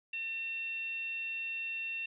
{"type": "tone with frequency modulation", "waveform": "sine", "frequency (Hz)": 2710, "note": "E7", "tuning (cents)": 47, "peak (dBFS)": -35, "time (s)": [0.13, 2.06], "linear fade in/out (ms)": 5, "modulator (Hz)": 911, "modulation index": 0.25, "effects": []}